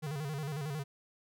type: tone with vibrato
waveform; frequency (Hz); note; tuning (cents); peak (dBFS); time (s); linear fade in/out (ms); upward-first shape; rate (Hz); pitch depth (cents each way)
square; 146.83; D3; 0; -36; 0.02-0.84; 20; square; 11; 100
effects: none